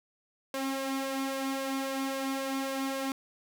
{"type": "tone with flanger", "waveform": "sawtooth", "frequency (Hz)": 269.4, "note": "C#4", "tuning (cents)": -49, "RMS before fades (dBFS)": -33, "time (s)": [0.54, 3.12], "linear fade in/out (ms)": 2, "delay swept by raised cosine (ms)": [1.9, 2.86], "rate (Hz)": 3.7, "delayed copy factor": 0.55, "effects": []}